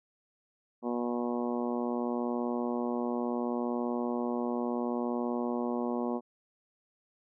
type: harmonic tone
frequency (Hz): 120.7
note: B2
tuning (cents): -39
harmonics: 2 / 3 / 4 / 5 / 6 / 7 / 8 / 9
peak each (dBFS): -32 / -36 / -38 / -40 / -42 / -43 / -44 / -45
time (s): 0.82-6.21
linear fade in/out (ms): 50
effects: none